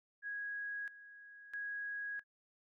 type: tone with tremolo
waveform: sine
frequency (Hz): 1655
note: G#6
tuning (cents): -6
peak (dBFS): -39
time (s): 0.22-2.24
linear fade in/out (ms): 50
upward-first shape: square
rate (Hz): 0.76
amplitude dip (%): 80
effects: none